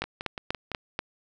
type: two click trains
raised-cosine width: 0.3 ms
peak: -12 / -18 dBFS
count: 5 / 5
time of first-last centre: 0.02-0.991 / 0.04-0.717 s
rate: 4.12 / 5.91 Hz
effects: none